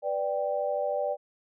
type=chord; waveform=sine; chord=G major; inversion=first; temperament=equal; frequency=493.9 / 587.3 / 784 Hz; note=B4 / D5 / G5; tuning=0 / 0 / 0 cents; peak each=-33 / -28 / -33 dBFS; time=0.02-1.17 s; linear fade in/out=50 ms; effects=none